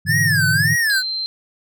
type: chord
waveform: sine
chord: E dominant seventh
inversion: first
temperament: equal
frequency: 103.83 / 123.47 / 146.83 / 164.81 Hz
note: G#2 / B2 / D3 / E3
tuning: 0 / 0 / 0 / 0 cents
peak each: -23 / -26 / -22 / -24 dBFS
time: 0.05-0.76 s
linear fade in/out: 20 ms
type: tone with vibrato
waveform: square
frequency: 1690 Hz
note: G#6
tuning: 30 cents sharp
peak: -16 dBFS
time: 0.06-1.03 s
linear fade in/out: 50 ms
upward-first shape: sine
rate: 1.8 Hz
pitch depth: 200 cents each way
type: tone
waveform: sine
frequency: 4125 Hz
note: C8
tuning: 25 cents flat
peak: -21 dBFS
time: 0.9-1.26 s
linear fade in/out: 0 ms
effects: none